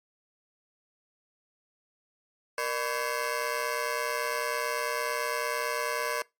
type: ring-modulated tone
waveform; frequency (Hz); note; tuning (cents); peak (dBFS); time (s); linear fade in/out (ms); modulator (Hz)
15% pulse; 535; C5; +38; -19; 2.58-6.22; 2; 64.5
effects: noise-tail reverb RT60 0.2 s tail -22 dB re dry + MP3 64 kbps